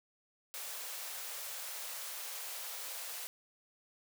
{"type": "high-pass noise", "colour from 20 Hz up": "white", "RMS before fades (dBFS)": -43, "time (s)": [0.54, 3.27], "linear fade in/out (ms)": 0, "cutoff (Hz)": 460, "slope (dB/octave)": 48, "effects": []}